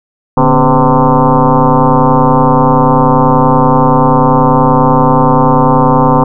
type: tone with frequency modulation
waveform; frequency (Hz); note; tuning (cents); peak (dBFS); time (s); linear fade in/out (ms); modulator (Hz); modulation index
sine; 377.8; F#4; +36; -4; 0.37-6.24; 5; 131; 5.4
effects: none